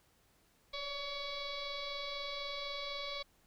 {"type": "tone with frequency modulation", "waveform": "sine", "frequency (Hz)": 2252, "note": "C#7", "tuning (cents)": 27, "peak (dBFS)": -38, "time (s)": [0.73, 3.23], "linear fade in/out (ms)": 10, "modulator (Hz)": 560, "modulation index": 4, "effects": ["pink hiss -70 dBFS RMS until 3.46 s"]}